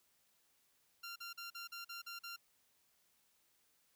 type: tone bursts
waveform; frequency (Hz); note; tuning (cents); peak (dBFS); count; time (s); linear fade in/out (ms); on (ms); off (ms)
15% pulse; 1384; F6; -16; -39; 8; 1.03-2.364; 10; 130; 42
effects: white hiss -75 dBFS RMS until 3.95 s